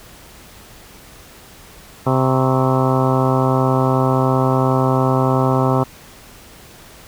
harmonic tone with a mistuned harmonic, 130.81 Hz, C3, in tune, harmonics 1 / 2 / 3 / 4 / 5 / 6 / 7 / 8 / 9 / 10, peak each -17 / -20 / -22 / -23 / -24 / -25 / -25 / -26 / -27 / -27 dBFS, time 2.06-5.84 s, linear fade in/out 10 ms, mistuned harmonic 9, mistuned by -72 cents, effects pink hiss -42 dBFS RMS until 7.07 s

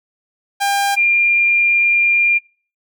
sawtooth / sine tone pair in turn, 800 / 2397 Hz, G5 / D7, +35 / +35 cents, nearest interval octave + perfect fifth, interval 1900 cents, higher second, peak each -11 dBFS, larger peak neither, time 0.6-0.96 / 0.96-2.39 s, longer second, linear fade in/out 20 ms, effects noise-tail reverb RT60 0.4 s tail -21 dB re dry

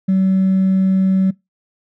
triangle tone with hard clipping, 190 Hz, F#3, 46 cents sharp, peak -11 dBFS, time 0.08-1.31 s, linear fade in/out 10 ms, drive 2 dB, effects noise-tail reverb RT60 0.2 s tail -23 dB re dry

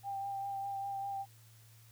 sine tone with vibrato, 791 Hz, G5, 15 cents sharp, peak -36 dBFS, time 0.03-1.26 s, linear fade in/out 50 ms, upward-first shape sine, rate 5 Hz, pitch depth 16 cents each way, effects added 112 Hz sine -58 dBFS peak until 1.91 s + white hiss -64 dBFS RMS until 1.91 s

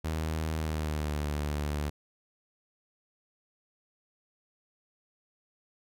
sawtooth tone with pitch glide, 79.2 to 73.9 Hz, D#2 to D2, +31 to +11 cents, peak -26 dBFS, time 0.04-1.9 s, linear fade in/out 10 ms, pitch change -120 cents, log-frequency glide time 0.55-1.24 s, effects none

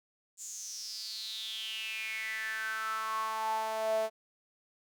sawtooth tone with high-pass filter sweep, 220 Hz, A3, in tune, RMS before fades -36 dBFS, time 0.37-4.1 s, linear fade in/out 50 ms, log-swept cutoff 7300 to 590 Hz, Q 8.2, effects none

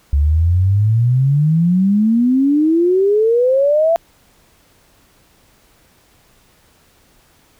sine exponential sweep, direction up, 69.3 to 679 Hz, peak -10 dBFS, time 0.13-3.96 s, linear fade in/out 0 ms, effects pink hiss -53 dBFS RMS until 7.59 s

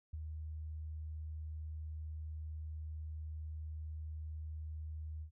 sine tone with ADSR envelope, 77.78 Hz, D#2, in tune, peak -38 dBFS, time 0.13-5.31 s, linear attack 8 ms, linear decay 24 ms, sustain -3 dB, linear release 93 ms, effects none

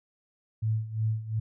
sine tone with tremolo, 110 Hz, A2, in tune, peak -23 dBFS, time 0.62-1.4 s, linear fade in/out 10 ms, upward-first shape sine, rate 2.8 Hz, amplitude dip 80%, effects none

